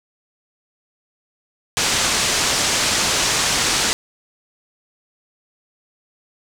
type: low-pass noise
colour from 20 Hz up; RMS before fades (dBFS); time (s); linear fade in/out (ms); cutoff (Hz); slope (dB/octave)
white; -19; 1.77-3.93; 0; 7700; 24
effects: none